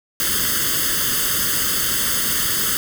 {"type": "noise with comb filter", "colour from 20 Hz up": "white", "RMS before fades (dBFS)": -20, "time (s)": [0.2, 2.77], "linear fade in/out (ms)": 0, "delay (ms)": 0.62, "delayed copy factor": 0.95, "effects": []}